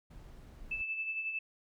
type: noise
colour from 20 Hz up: brown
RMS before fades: -50 dBFS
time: 0.1-0.82 s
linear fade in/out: 10 ms
type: tone with tremolo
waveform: sine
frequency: 2631 Hz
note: E7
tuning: 4 cents flat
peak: -32 dBFS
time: 0.71-1.39 s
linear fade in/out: 5 ms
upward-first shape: sine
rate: 11 Hz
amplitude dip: 50%
effects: none